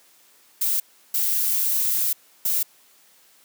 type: noise bursts at uneven times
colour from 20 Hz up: violet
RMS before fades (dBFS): -22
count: 3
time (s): 0.61-0.8 / 1.14-2.13 / 2.45-2.63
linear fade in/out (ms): 5
effects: white hiss -56 dBFS RMS until 3.44 s + high-pass 200 Hz 12 dB/octave